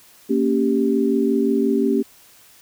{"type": "chord", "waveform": "sine", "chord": "G diminished", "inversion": "first", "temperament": "equal with one note detuned", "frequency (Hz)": [231.5, 277.2, 392], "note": ["Bb3", "Db4", "G4"], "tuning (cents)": [-12, 0, 0], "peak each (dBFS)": -20, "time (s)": [0.29, 2.03], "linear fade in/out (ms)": 20, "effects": ["white hiss -50 dBFS RMS until 2.61 s"]}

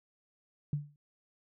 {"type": "tone with exponential decay", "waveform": "sine", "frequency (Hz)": 146.2, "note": "D3", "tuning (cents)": -7, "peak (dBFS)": -26, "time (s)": [0.73, 0.96], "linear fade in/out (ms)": 2, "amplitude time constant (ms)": 48, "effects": []}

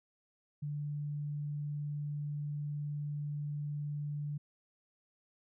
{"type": "tone", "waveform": "sine", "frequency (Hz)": 146.83, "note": "D3", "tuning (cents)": 0, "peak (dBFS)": -35, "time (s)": [0.62, 4.38], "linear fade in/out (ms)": 10, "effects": []}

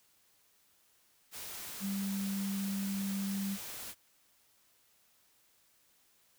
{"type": "tone in noise", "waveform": "sine", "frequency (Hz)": 196.8, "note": "G3", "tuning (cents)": 7, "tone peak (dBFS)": -33, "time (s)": [1.8, 3.58], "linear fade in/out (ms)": 50, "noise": "white", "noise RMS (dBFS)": -44, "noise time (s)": [1.31, 3.95], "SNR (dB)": 8, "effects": ["white hiss -69 dBFS RMS until 6.38 s"]}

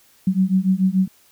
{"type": "beating tone pair", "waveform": "sine", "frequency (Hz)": [185, 191.9], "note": ["F#3", "G3"], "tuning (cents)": [0, -37], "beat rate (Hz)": 6.9, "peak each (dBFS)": -18, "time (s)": [0.27, 1.08], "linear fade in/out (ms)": 5, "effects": ["white hiss -55 dBFS RMS until 1.31 s"]}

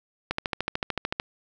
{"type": "click train", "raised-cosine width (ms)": 0.3, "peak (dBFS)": -10, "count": 13, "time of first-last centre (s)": [0.31, 1.199], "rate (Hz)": 13.5, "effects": []}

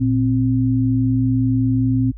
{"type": "tone pair together", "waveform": "sine", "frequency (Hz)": [116.53, 261.6], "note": ["A#2", "C4"], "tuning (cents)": [0, 0], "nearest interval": "octave + major second", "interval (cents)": 1400, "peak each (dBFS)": -17, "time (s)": [0, 2.12], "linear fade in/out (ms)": 20, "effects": ["added 52 Hz sine -32 dBFS peak until 2.17 s"]}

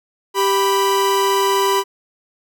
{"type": "tone pair together", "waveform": "45% pulse", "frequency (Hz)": [392, 987.8], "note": ["G4", "B5"], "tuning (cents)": [0, 0], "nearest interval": "octave + major third", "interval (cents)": 1600, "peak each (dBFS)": -17, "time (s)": [0.34, 1.84], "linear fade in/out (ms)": 50, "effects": []}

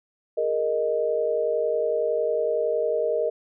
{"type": "chord", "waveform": "sine", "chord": "Ab suspended second", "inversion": "none", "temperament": "equal", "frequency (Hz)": [415.3, 466.2, 622.3], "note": ["Ab4", "Bb4", "Eb5"], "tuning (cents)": [0, 0, 0], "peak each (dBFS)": [-30, -24, -25], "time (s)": [0.37, 3.3], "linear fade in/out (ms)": 10, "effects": []}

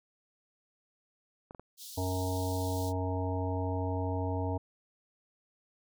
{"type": "clicks", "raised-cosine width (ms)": 1, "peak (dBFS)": -32, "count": 3, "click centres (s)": [1.509, 1.548, 1.596]}
{"type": "high-pass noise", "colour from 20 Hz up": "pink", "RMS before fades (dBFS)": -46, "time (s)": [1.77, 2.93], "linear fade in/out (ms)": 50, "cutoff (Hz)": 3500, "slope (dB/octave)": 48}
{"type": "harmonic tone", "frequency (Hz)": 92.5, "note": "F#2", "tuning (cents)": 0, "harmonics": [1, 3, 5, 7, 9, 10], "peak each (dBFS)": [-32, -37, -39, -40, -42, -42], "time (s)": [1.97, 4.58], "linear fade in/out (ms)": 10}
{"effects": []}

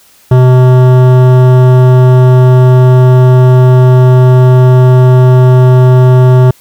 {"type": "tone with hard clipping", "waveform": "sine", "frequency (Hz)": 127.1, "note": "C3", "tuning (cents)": -50, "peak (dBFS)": -3, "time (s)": [0.31, 6.51], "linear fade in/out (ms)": 5, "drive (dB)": 15, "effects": ["white hiss -43 dBFS RMS until 6.6 s"]}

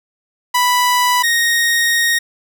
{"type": "tone pair in turn", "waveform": "sawtooth", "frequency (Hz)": [987.8, 1864.7], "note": ["B5", "A#6"], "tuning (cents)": [0, 0], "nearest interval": "major seventh", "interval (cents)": 1100, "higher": "second", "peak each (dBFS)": [-8, -9], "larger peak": "first", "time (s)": [[0.54, 1.23], [1.23, 2.19]], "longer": "second", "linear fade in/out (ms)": 10, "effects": []}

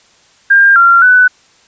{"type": "tone with pitch steps", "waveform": "sine", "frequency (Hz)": [1602, 1379, 1495], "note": ["G6", "F6", "F#6"], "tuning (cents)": [37, -22, 17], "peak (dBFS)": -3, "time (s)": [0.5, 1.28], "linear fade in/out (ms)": 10, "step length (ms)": 260, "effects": ["white hiss -48 dBFS RMS until 1.67 s", "resampled to 16000 Hz"]}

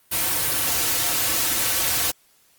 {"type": "noise with comb filter", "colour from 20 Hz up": "white", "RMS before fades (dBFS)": -22, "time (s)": [0.11, 2.12], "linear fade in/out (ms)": 20, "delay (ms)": 4.9, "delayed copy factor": -1, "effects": ["white hiss -59 dBFS RMS until 2.58 s", "Opus 32 kbps"]}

